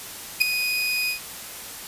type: tone with ADSR envelope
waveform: 30% pulse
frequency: 2489 Hz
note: D#7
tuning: in tune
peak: -9 dBFS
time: 0.4-1.2 s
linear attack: 18 ms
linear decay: 4 ms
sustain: -11 dB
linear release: 110 ms
effects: white hiss -37 dBFS RMS until 1.87 s + resampled to 32000 Hz